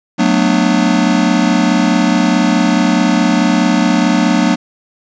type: chord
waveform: square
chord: B minor seventh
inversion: second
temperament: just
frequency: 185.21 / 222.2 / 246.9 / 296.3 Hz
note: F#3 / A3 / B3 / D4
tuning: +2 / +17 / 0 / +15 cents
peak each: -16 dBFS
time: 0.18-4.56 s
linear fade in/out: 20 ms
effects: resampled to 16000 Hz + 7-bit